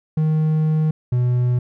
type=tone pair in turn; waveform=triangle; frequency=156 / 123.52 Hz; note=D#3 / B2; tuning=+5 / +1 cents; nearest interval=major third; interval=404 cents; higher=first; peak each=-13 dBFS; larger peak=neither; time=0.17-0.91 / 1.12-1.59 s; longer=first; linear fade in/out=5 ms; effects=none